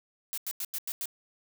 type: noise bursts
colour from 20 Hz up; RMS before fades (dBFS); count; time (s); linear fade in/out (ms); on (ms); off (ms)
blue; -34; 6; 0.33-1.056; 0; 46; 90
effects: none